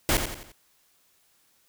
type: noise with echo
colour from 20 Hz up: pink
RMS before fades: -22 dBFS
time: 0.09-0.17 s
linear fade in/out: 0 ms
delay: 87 ms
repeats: 4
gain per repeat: -7 dB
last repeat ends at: 0.518 s
effects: white hiss -65 dBFS RMS until 1.68 s